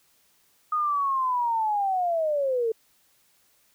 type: linear sweep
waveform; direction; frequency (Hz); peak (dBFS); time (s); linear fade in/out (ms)
sine; down; 1244.5 to 437.4; -22; 0.72-2.72; 5
effects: white hiss -64 dBFS RMS until 3.74 s